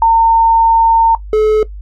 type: tone pair in turn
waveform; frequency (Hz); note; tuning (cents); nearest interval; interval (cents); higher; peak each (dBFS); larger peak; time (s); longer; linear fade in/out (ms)
sine / triangle; 910 / 430.3; A#5 / A4; -42 / -39; octave + minor second; 1297; first; -5; neither; 0.02-1.15 / 1.33-1.63; first; 2
effects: noise-tail reverb RT60 0.1 s tail -17 dB re dry + added 50 Hz sine -25 dBFS peak until 1.81 s